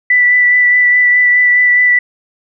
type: tone with vibrato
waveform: sine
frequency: 1975.5 Hz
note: B6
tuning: in tune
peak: -6 dBFS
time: 0.1-1.99 s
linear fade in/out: 5 ms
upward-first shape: sine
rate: 4.8 Hz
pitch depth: 13 cents each way
effects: none